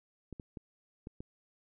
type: clicks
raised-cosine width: 3 ms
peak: -30 dBFS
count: 5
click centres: 0.327 / 0.398 / 0.572 / 1.071 / 1.205 s
effects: none